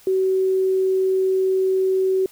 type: tone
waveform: sine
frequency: 378.5 Hz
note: F#4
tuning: 39 cents sharp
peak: -16 dBFS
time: 0.07-2.26 s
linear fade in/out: 2 ms
effects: white hiss -50 dBFS RMS until 2.31 s